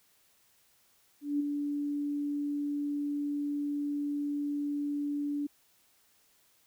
sine tone with ADSR envelope, 289.5 Hz, D4, 25 cents flat, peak -25 dBFS, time 1.21-5.47 s, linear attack 190 ms, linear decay 10 ms, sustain -5 dB, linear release 9 ms, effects white hiss -67 dBFS RMS until 6.66 s

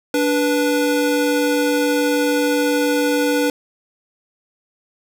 square tone pair together, 291.4 / 490 Hz, D4 / B4, -13 / -14 cents, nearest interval major sixth, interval 899 cents, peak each -19 dBFS, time 0.14-3.5 s, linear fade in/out 2 ms, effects none

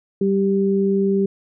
sine tone pair together, 195.1 / 392.7 Hz, G3 / G4, -8 / +3 cents, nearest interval octave, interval 1211 cents, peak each -18 dBFS, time 0.21-1.26 s, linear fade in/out 5 ms, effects none

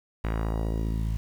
sawtooth tone with low-pass filter sweep, 55 Hz, A1, in tune, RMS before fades -28 dBFS, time 0.24-1.17 s, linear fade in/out 0 ms, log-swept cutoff 2300 to 120 Hz, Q 1.2, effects 8-bit

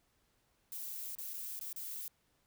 violet noise with dropouts, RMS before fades -43 dBFS, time 0.72-2.08 s, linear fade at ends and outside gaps 1 ms, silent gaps 1.152-1.185 / 1.335-1.339 / 1.592-1.611 / 1.729-1.761 s, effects pink hiss -75 dBFS RMS until 2.46 s

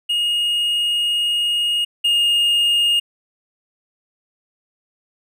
triangle tone pair in turn, 2863 / 2842 Hz, F7 / F7, +42 / +30 cents, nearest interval unison, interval 12 cents, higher first, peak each -15 / -12 dBFS, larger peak second, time 0.09-1.85 / 2.04-3 s, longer first, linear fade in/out 10 ms, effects none

